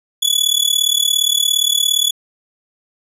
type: tone with amplitude modulation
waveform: sawtooth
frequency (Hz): 3415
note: G#7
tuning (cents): +48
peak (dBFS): -6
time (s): 0.22-2.11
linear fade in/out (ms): 10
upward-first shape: sine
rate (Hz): 37.3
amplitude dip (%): 90
effects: resampled to 32000 Hz